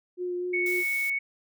sine tone with vibrato, 357.8 Hz, F4, 42 cents sharp, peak -28 dBFS, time 0.17-0.84 s, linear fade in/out 50 ms, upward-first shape sine, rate 4 Hz, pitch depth 13 cents each way
sine tone, 2217 Hz, C#7, in tune, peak -25 dBFS, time 0.53-1.19 s, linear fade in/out 10 ms
blue noise, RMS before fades -40 dBFS, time 0.66-1.1 s, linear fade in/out 2 ms
effects none

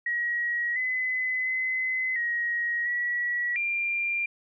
sine tone with pitch steps, 1903 / 2021 / 2036 / 1891 / 1931 / 2386 Hz, A#6 / B6 / C7 / A#6 / B6 / D7, +35 / +39 / -48 / +24 / -39 / +27 cents, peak -25 dBFS, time 0.06-4.26 s, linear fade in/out 5 ms, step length 700 ms, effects none

